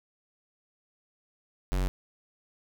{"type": "tone", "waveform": "square", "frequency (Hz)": 46.25, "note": "F#1", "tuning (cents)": 0, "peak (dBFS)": -26, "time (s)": [1.72, 1.88], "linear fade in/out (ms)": 0, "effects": []}